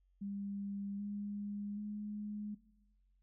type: tone with pitch steps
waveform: sine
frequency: 200.1 / 204.4 / 208.8 Hz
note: G3 / G#3 / G#3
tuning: +36 / -27 / +10 cents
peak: -39 dBFS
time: 0.21-2.55 s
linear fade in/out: 10 ms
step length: 780 ms
effects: noise-tail reverb RT60 1.0 s tail -18 dB re dry + added 46 Hz sine -69 dBFS peak until 3.22 s